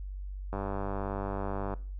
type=click train; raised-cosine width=1 ms; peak=-21 dBFS; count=120; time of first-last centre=0.53-1.738 s; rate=98.5 Hz; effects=noise-tail reverb RT60 0.4 s tail -19 dB re dry + added 48 Hz sine -36 dBFS peak until 1.99 s